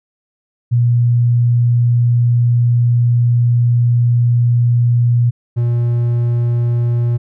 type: tone pair in turn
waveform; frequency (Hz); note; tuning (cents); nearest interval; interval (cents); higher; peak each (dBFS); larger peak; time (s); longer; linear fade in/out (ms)
sine / triangle; 120 / 119.31; B2 / A#2; -49 / +41; unison; 10; first; -9 / -10; first; 0.71-5.31 / 5.56-7.18; first; 20
effects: none